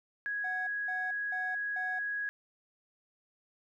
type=tone; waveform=sine; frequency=1661.2 Hz; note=G#6; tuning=in tune; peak=-32 dBFS; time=0.26-2.29 s; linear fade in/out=0 ms
type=tone bursts; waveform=triangle; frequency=740 Hz; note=F#5; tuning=in tune; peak=-37 dBFS; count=4; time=0.44-1.99 s; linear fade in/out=5 ms; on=230 ms; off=210 ms
effects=none